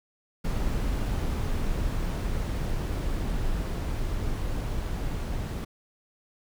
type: noise with level ramp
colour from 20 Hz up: brown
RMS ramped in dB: -27 to -30 dBFS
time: 0.44-5.65 s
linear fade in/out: 10 ms
effects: none